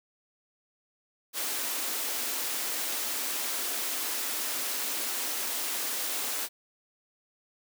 white high-pass noise, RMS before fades -32 dBFS, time 1.33-6.49 s, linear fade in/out 50 ms, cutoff 230 Hz, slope 96 dB/octave, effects none

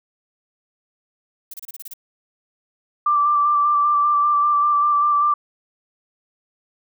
violet noise bursts, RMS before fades -34 dBFS, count 8, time 1.51-1.937 s, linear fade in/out 5 ms, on 28 ms, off 29 ms
sine tone with vibrato, 1174.7 Hz, D6, in tune, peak -14 dBFS, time 3.06-5.34 s, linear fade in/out 5 ms, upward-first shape square, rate 5.1 Hz, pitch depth 16 cents each way
effects none

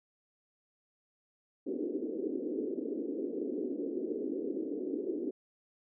pink band-pass noise, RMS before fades -36 dBFS, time 1.66-5.31 s, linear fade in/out 10 ms, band 260 to 450 Hz, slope 48 dB/octave, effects none

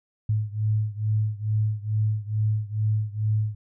sine beating tone pair, 106.5 / 108.8 Hz, G#2 / A2, +44 / -19 cents, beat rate 2.3 Hz, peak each -24 / -26 dBFS, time 0.29-3.55 s, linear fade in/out 5 ms, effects none

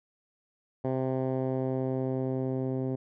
10% pulse tone with low-pass filter sweep, 130.81 Hz, C3, in tune, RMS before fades -30 dBFS, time 0.84-2.96 s, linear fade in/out 10 ms, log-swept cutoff 690 to 370 Hz, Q 0.88, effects none

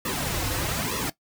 pink noise with flanger, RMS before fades -28 dBFS, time 0.05-1.1 s, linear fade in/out 5 ms, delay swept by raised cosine 1.3 to 5.1 ms, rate 1.1 Hz, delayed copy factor -0.95, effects noise-tail reverb RT60 0.1 s tail -17 dB re dry

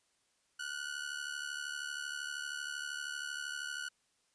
sawtooth ring-modulated tone, 1474 Hz, F#6, 7 cents flat, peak -32 dBFS, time 0.59-3.89 s, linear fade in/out 10 ms, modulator 36.4 Hz, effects white hiss -75 dBFS RMS until 4.34 s + resampled to 22050 Hz

